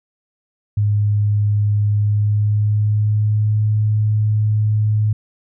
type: tone with pitch glide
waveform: sine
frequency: 103.9 to 106.82 Hz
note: G#2 to G#2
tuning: +1 to +49 cents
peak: -13 dBFS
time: 0.77-5.13 s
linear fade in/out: 5 ms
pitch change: +48 cents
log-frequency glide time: 1.9-3.65 s
effects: none